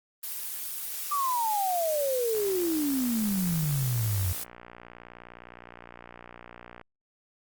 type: noise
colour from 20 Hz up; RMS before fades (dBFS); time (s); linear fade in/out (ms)
blue; -35; 0.23-4.44; 5
type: exponential sweep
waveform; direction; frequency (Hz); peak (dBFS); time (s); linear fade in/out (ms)
sine; down; 1188 to 88; -25; 1.11-4.33; 10
type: click train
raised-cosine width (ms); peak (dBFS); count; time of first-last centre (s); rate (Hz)
0.5; -29; 267; 2.35-6.813; 59.6
effects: Opus 24 kbps